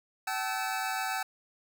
25% pulse tone cluster, 763 / 870 / 1309 Hz, G5 / A5 / E6, -47 / -20 / -13 cents, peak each -29 / -33 / -34 dBFS, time 0.27-1.23 s, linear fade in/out 5 ms, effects none

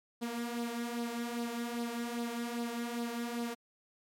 sawtooth tone with flanger, 236.3 Hz, A#3, 24 cents sharp, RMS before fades -37 dBFS, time 0.21-3.55 s, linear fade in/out 20 ms, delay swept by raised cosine 0.2 to 3.7 ms, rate 2.5 Hz, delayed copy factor +0.55, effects MP3 64 kbps

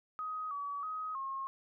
sine tone with pitch steps, 1257 / 1139 / 1261 / 1078 Hz, D#6 / C#6 / D#6 / C#6, +17 / +47 / +23 / -49 cents, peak -36 dBFS, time 0.19-1.47 s, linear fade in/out 0 ms, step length 320 ms, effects none

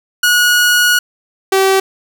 sawtooth tone pair in turn, 1454 / 385.1 Hz, F#6 / G4, -31 / -31 cents, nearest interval octave + major seventh, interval 2300 cents, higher first, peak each -5 dBFS, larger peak neither, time 0.23-0.99 / 1.52-1.8 s, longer first, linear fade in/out 5 ms, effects none

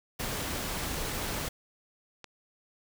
pink noise, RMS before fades -34 dBFS, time 0.19-1.49 s, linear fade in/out 10 ms
click, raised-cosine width 0.2 ms, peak -26 dBFS, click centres 2.243 s
effects none

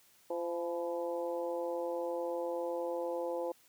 harmonic tone with a mistuned harmonic, 171.6 Hz, F3, 30 cents flat, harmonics 2 / 3 / 4 / 5 / 6, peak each -40 / -35 / -46 / -43 / -50 dBFS, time 0.3-3.52 s, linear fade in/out 5 ms, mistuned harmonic 6, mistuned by -57 cents, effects white hiss -65 dBFS RMS until 3.68 s + high-pass 60 Hz 12 dB/octave

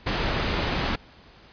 pink low-pass noise, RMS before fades -26 dBFS, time 0.06-0.96 s, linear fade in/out 10 ms, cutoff 4600 Hz, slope 12 dB/octave, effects pink hiss -51 dBFS RMS until 1.52 s + resampled to 11025 Hz

